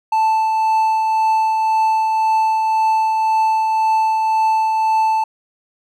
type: tone with tremolo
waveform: triangle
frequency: 880 Hz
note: A5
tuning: in tune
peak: -10 dBFS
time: 0.12-5.24 s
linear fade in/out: 5 ms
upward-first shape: triangle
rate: 1.9 Hz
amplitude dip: 30%
effects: none